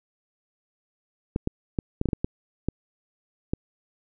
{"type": "clicks", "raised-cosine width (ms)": 3, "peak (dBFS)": -11, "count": 10, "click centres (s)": [1.361, 1.474, 1.788, 2.014, 2.057, 2.088, 2.132, 2.245, 2.686, 3.535], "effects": []}